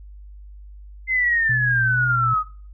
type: exponential sweep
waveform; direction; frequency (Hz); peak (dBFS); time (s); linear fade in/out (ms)
sine; down; 2086 to 1239; -17; 1.07-2.44; 50
type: tone with vibrato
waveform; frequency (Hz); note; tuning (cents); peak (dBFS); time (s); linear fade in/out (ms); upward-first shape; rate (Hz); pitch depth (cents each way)
sine; 123.3; B2; -2; -23; 1.49-2.34; 5; triangle; 2.2; 53
effects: noise-tail reverb RT60 0.4 s tail -17 dB re dry + added 50 Hz sine -38 dBFS peak until 2.73 s